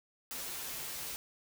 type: noise with comb filter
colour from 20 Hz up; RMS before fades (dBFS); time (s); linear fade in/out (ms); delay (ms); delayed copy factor
white; -41; 0.31-1.16; 0; 9.8; -0.75
effects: none

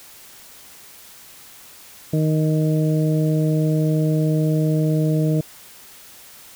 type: harmonic tone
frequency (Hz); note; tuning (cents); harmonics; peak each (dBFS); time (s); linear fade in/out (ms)
155.56; D#3; 0; 1 / 2 / 3 / 4; -17 / -23 / -27 / -29; 2.13-5.41; 5
effects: white hiss -44 dBFS RMS until 6.55 s

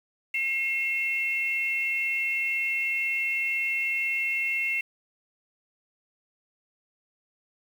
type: tone pair together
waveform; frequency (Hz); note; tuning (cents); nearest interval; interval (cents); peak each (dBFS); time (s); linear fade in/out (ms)
sine; 2145 / 2703; C7 / E7; +42 / +43; major third; 401; -27 / -28; 0.34-4.81; 5
effects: 8-bit

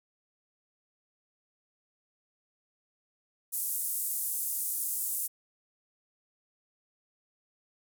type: band-pass noise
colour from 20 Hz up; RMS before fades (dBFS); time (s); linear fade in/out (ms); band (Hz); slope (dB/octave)
pink; -33; 3.52-5.28; 20; 9300 to 16000; 24
effects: none

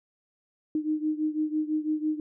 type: beating tone pair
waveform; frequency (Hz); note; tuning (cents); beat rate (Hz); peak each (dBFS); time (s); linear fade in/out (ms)
sine; 306.2 / 312.2; D#4 / D#4; -28 / +6; 6; -27 / -30; 0.75-2.2; 2
effects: none

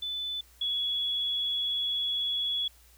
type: tone pair in turn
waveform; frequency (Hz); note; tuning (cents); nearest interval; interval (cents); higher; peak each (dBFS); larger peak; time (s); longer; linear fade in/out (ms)
sine; 3500 / 3371; A7 / G#7; -10 / +25; minor second; 65; first; -31 / -27; second; 0.02-0.41 / 0.61-2.68; second; 5
effects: added 60 Hz sine -58 dBFS peak until 2.97 s + white hiss -60 dBFS RMS until 2.97 s

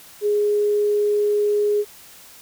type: tone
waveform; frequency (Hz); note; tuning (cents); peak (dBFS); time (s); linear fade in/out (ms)
sine; 415.3; G#4; 0; -16; 0.21-1.85; 50
effects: white hiss -45 dBFS RMS until 2.41 s

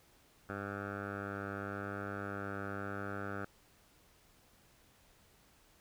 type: tone with low-pass filter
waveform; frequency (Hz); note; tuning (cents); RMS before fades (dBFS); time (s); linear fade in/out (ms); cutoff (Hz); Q
10% pulse; 99.9; G2; +33; -41; 0.49-3.45; 5; 1400; 3.9
effects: pink hiss -66 dBFS RMS until 5.8 s

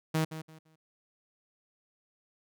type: tone with echo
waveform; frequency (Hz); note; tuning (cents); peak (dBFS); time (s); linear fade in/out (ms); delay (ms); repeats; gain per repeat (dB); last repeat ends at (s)
sawtooth; 158.3; D#3; +30; -22; 0.14-0.25; 10; 170; 3; -12; 0.76
effects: none

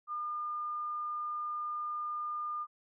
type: tone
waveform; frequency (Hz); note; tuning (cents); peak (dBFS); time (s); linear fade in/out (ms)
sine; 1209; D6; +50; -34; 0.07-2.67; 50
effects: none

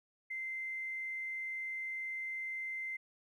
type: tone with tanh clipping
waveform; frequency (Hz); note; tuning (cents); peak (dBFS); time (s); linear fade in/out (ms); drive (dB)
triangle; 2079; C7; -12; -37; 0.3-2.97; 10; 2
effects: none

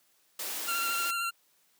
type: high-pass noise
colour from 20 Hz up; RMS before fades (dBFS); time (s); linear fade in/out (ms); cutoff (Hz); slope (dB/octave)
white; -36; 0.39-1.11; 5; 240; 24
type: tone with vibrato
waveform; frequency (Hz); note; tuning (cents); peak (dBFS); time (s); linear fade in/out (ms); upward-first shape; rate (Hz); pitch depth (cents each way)
25% pulse; 1377; F6; -25; -26; 0.67-1.31; 20; sine; 13; 21
effects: white hiss -68 dBFS RMS until 1.79 s + high-pass 150 Hz 12 dB/octave

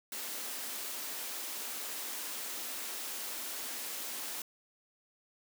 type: high-pass noise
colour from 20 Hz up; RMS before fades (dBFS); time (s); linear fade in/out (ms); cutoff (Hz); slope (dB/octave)
white; -40; 0.12-4.42; 2; 210; 96
effects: none

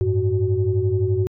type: tone cluster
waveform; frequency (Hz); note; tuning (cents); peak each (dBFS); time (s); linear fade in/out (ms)
sine; 95.6 / 107.3 / 372.2; G2 / A2 / F#4; -43 / -43 / +10; -21; 0.01-1.27; 0
effects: tanh soft clip ceiling -8 dBFS

